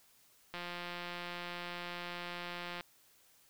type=click train; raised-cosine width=0.3 ms; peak=-26 dBFS; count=398; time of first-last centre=0.54-2.809 s; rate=175 Hz; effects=white hiss -66 dBFS RMS until 3.49 s